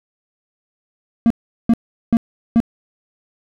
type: tone bursts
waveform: triangle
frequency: 231 Hz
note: A#3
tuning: 16 cents flat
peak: -7 dBFS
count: 4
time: 1.26-2.602 s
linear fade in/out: 0 ms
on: 43 ms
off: 390 ms
effects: none